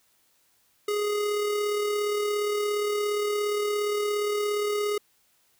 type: tone with amplitude modulation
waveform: square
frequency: 415.3 Hz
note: G#4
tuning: in tune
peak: -24 dBFS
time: 0.88-4.98 s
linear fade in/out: 5 ms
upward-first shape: sine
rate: 37.2 Hz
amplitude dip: 30%
effects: white hiss -66 dBFS RMS until 5.59 s